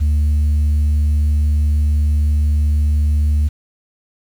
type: tone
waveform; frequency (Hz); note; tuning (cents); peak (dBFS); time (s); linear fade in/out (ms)
sine; 74.5; D2; +25; -9; 0-3.49; 20
effects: tanh soft clip ceiling -11 dBFS + 7-bit